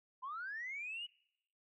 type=linear sweep; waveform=sine; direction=up; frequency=987.8 to 2960 Hz; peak=-40 dBFS; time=0.22-1.07 s; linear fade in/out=20 ms; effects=noise-tail reverb RT60 0.8 s tail -25 dB re dry + tanh soft clip ceiling -36 dBFS